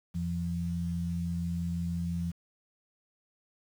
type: tone pair together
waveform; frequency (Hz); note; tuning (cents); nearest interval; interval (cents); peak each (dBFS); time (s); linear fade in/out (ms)
sine; 85.6 / 171.53; F2 / F3; -34 / -31; octave; 1203; -35 / -31; 0.14-2.32; 20
effects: 9-bit